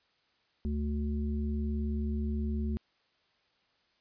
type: harmonic tone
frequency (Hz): 73.42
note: D2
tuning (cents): 0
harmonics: 1 / 3 / 5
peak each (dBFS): -31 / -34 / -44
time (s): 0.65-2.77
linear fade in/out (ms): 0
effects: white hiss -71 dBFS RMS until 4 s + resampled to 11025 Hz